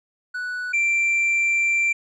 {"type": "tone pair in turn", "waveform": "triangle", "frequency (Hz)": [1480, 2355], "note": ["F#6", "D7"], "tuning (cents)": [0, 4], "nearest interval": "minor sixth", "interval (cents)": 804, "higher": "second", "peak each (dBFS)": [-24, -16], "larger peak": "second", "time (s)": [[0.34, 0.73], [0.73, 1.93]], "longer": "second", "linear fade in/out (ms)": 10, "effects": ["resampled to 22050 Hz"]}